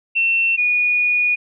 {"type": "tone pair in turn", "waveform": "sine", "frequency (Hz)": [2700, 2455], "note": ["E7", "D#7"], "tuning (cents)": [41, -24], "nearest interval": "major second", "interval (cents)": 165, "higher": "first", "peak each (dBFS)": -14, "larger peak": "neither", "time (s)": [[0.15, 0.57], [0.57, 1.36]], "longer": "second", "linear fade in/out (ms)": 20, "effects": []}